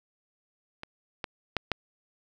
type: clicks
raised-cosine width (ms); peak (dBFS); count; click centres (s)
0.3; -22 / -16 / -10 / -10; 4; 0.834 / 1.242 / 1.567 / 1.717
effects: none